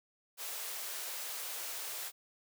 white high-pass noise, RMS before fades -41 dBFS, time 0.37-2.12 s, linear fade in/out 50 ms, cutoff 420 Hz, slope 24 dB/octave, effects none

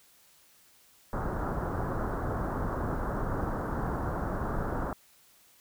pink low-pass noise, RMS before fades -32 dBFS, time 1.13-4.93 s, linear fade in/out 2 ms, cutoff 1500 Hz, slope 48 dB/octave, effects white hiss -61 dBFS RMS until 5.6 s

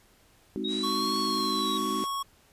sine chord, Ab dominant seventh, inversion none, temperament just, 207.7 / 259.6 / 311.5 / 373.8 Hz, Ab3 / C4 / Eb4 / Gb4, 0 / -13 / +2 / +18 cents, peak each -35 dBFS, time 0.56-2.04 s, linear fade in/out 0 ms
sine exponential two-way sweep, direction up then down, 3764 to 4386 to 3798 Hz, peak -31 dBFS, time 0.64-1.78 s, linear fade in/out 10 ms, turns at 1.2 s
white low-pass noise, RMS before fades -46 dBFS, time 0.67-2.08 s, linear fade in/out 50 ms, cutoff 9700 Hz, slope 96 dB/octave
square tone with vibrato, 1110 Hz, C#6, 2 cents sharp, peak -30 dBFS, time 0.83-2.23 s, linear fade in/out 10 ms, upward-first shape sine, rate 1.3 Hz, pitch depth 8 cents each way
effects pink hiss -61 dBFS RMS until 2.52 s + resampled to 32000 Hz

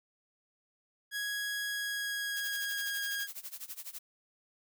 sawtooth tone with pitch glide, 1661.2 to 1635.5 Hz, G#6 to G#6, 0 to -27 cents, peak -30 dBFS, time 1.11-3.28 s, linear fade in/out 50 ms, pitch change -27 cents, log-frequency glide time 1.65-2.99 s
blue noise with tremolo, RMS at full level -41 dBFS, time 2.36-3.99 s, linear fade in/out 10 ms, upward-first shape sine, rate 12 Hz, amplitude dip 90%
effects none

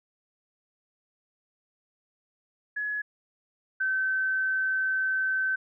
sine tone pair in turn, 1691 / 1536.9 Hz, G#6 / G6, +31 / -35 cents, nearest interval major second, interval 166 cents, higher first, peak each -28 / -24 dBFS, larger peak second, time 2.76-3.02 / 3.8-5.56 s, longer second, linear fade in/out 10 ms, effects none

